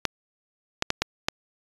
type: clicks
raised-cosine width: 0.2 ms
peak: -4 dBFS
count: 5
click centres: 0.053 / 0.824 / 0.904 / 1.02 / 1.285 s
effects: resampled to 24000 Hz